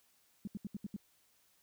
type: tone bursts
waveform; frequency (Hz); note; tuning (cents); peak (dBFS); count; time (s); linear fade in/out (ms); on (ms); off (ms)
sine; 202.6; G#3; -43; -37; 6; 0.45-0.964; 2; 24; 74
effects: white hiss -71 dBFS RMS until 1.62 s